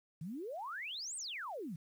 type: exponential two-way sweep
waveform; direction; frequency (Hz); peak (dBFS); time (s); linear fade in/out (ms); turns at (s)
sine; up then down; 146.83 to 8870 to 146.83; -40; 0.21-1.76; 5; 1.16
effects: 11-bit